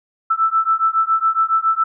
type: beating tone pair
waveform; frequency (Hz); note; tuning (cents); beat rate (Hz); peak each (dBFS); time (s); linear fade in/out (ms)
sine; 1318.5 / 1325.7; E6 / E6; 0 / +9; 7.2; -17; 0.3-1.84; 10
effects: none